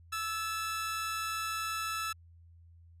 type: tone pair together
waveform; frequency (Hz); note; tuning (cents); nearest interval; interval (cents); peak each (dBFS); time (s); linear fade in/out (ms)
sawtooth; 1318.5 / 1720; E6 / A6; 0 / -40; perfect fourth; 460; -30 / -39; 0.12-2.13; 10
effects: added 84 Hz sine -54 dBFS peak until 3 s + resampled to 32000 Hz